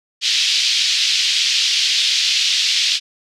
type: band-pass noise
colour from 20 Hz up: pink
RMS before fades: -17 dBFS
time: 0.21-3 s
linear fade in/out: 50 ms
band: 3000 to 5100 Hz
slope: 24 dB/octave
effects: none